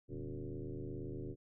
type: tone with frequency modulation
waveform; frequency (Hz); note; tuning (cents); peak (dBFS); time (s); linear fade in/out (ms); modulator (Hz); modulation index
sine; 130.81; C3; 0; -40; 0.08-1.36; 50; 77.8; 3.9
effects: none

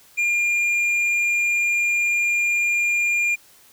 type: tone with tanh clipping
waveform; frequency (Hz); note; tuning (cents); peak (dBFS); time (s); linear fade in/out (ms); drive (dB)
triangle; 2406; D7; +41; -19; 0.17-3.36; 20; 10
effects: white hiss -52 dBFS RMS until 3.72 s

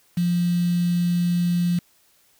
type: tone with quantisation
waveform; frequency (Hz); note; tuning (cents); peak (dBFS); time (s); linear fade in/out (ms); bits
sine; 174.61; F3; 0; -18; 0.17-1.79; 5; 6
effects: white hiss -60 dBFS RMS until 2.39 s

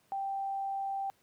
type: tone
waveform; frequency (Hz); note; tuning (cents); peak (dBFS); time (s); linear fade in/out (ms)
sine; 784; G5; 0; -32; 0.12-1.1; 0
effects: pink hiss -69 dBFS RMS until 1.22 s + high-pass 100 Hz 12 dB/octave

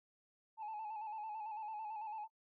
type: tone with vibrato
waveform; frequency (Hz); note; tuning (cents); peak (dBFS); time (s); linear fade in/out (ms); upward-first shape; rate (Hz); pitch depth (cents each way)
sine; 862; A5; -36; -40; 0.57-2.28; 50; square; 9; 46
effects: noise-tail reverb RT60 0.1 s tail -20 dB re dry + tanh soft clip ceiling -40 dBFS

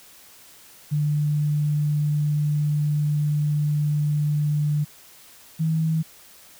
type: tone pair in turn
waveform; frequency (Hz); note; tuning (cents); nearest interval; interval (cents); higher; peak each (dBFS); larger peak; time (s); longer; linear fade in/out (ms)
sine; 148.6 / 159.92; D3 / D#3; +21 / +48; minor second; 127; second; -19; neither; 0.91-4.85 / 5.59-6.03; first; 20
effects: white hiss -49 dBFS RMS until 6.59 s

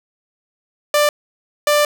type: tone bursts at uneven times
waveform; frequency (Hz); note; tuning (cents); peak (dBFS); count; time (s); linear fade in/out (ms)
sawtooth; 591; D5; +11; -8; 2; 0.94-1.09 / 1.67-1.85; 2
effects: none

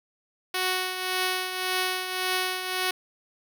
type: tone with tremolo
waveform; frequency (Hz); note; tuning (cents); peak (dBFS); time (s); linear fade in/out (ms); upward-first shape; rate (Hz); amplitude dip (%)
5% pulse; 370; F#4; 0; -12; 0.54-2.91; 5; triangle; 1.8; 60
effects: none

